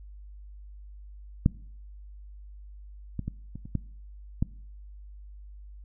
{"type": "clicks", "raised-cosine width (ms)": 5, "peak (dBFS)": [-7, -18, -19, -25, -28, -14, -12], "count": 7, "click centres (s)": [1.461, 3.193, 3.28, 3.556, 3.655, 3.753, 4.425], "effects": ["noise-tail reverb RT60 0.6 s tail -22 dB re dry", "added 50 Hz sine -43 dBFS peak until 5.84 s"]}